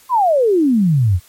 sine exponential sweep, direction down, 1069 to 81.8 Hz, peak -10 dBFS, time 0.09-1.2 s, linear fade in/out 50 ms, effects white hiss -48 dBFS RMS until 1.28 s + MP3 64 kbps

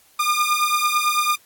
sawtooth beating tone pair, 1206 / 1215 Hz, D6 / D#6, +46 / -42 cents, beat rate 9 Hz, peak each -17 dBFS, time 0.19-1.36 s, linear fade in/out 10 ms, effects white hiss -55 dBFS RMS until 1.45 s + AAC 64 kbps

